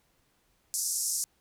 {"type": "band-pass noise", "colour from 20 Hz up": "pink", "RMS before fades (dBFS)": -31, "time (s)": [0.74, 1.24], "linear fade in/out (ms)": 0, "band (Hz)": [5400, 12000], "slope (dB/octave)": 48, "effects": ["pink hiss -70 dBFS RMS until 1.4 s"]}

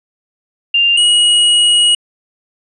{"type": "tone pair in turn", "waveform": ["sine", "square"], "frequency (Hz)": [2794, 2899], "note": ["F7", "F#7"], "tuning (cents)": [0, -36], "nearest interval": "minor second", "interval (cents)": 64, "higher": "second", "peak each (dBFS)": -8, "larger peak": "neither", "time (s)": [[0.74, 0.97], [0.97, 1.95]], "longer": "second", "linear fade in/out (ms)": 5, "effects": ["resampled to 24000 Hz"]}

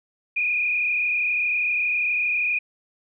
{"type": "tone with frequency modulation", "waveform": "sine", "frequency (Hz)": 2453, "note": "D#7", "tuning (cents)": -25, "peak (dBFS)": -20, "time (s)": [0.36, 2.59], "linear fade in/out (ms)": 10, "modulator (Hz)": 32.5, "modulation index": 1.9, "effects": []}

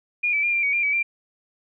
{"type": "tone with pitch steps", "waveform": "sine", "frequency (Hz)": [2429, 2309, 2404, 2374, 2250, 2389, 2282, 2370], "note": ["D#7", "D7", "D7", "D7", "C#7", "D7", "C#7", "D7"], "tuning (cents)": [-42, -30, 40, 18, 25, 29, 50, 15], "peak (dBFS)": -19, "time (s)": [0.23, 1.03], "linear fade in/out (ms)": 10, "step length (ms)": 100, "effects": []}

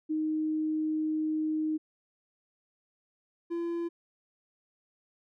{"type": "tone pair in turn", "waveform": ["sine", "triangle"], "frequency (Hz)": [311.1, 339.8], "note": ["D#4", "F4"], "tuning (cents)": [0, -47], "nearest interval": "major second", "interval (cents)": 153, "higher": "second", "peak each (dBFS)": [-27, -28], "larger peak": "first", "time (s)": [[0.09, 1.78], [3.5, 3.89]], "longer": "first", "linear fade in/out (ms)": 20, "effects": []}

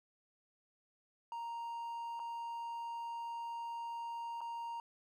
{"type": "tone with dropouts", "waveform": "triangle", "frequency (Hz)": 932.3, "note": "A#5", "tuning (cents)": 0, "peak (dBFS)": -38, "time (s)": [1.32, 4.8], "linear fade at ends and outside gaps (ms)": 1, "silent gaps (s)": [[2.194, 2.199], [4.407, 4.414]], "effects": []}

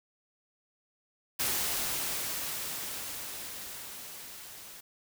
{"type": "noise with level ramp", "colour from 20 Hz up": "white", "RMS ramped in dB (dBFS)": [-30, -48], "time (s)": [1.39, 4.81], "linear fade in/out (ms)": 10, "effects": []}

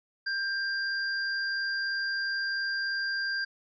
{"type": "tone pair together", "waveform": "sine", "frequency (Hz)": [1586, 4777], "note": ["G6", "D8"], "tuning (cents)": [20, 29], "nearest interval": "octave + perfect fifth", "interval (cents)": 1909, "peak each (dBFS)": [-29, -35], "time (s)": [0.26, 3.45], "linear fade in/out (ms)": 10, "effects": []}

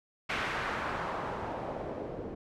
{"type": "noise with low-pass filter sweep", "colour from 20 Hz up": "white", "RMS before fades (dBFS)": -36, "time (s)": [0.29, 2.35], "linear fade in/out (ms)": 10, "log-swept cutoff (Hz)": [2100, 410], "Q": 1.4, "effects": []}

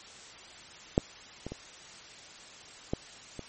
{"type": "clicks", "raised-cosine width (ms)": 2, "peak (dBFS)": [-8, -23, -24, -15, -25], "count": 5, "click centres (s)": [0.979, 1.466, 1.52, 2.935, 3.393], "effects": ["white hiss -49 dBFS RMS until 3.48 s", "MP3 32 kbps"]}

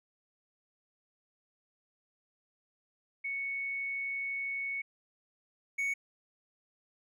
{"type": "tone pair in turn", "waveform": ["sine", "triangle"], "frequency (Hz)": [2217, 2225], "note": ["C#7", "C#7"], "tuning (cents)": [0, 6], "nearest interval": "unison", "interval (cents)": 6, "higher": "second", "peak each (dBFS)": [-33, -28], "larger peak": "second", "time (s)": [[3.24, 4.82], [5.78, 5.94]], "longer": "first", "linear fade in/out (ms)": 10, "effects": []}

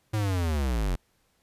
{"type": "linear sweep", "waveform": "square", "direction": "down", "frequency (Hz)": [110.2, 41.2], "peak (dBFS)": -25, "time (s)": [0.13, 0.96], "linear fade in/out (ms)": 10, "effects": ["pink hiss -69 dBFS RMS until 1.42 s", "resampled to 32000 Hz"]}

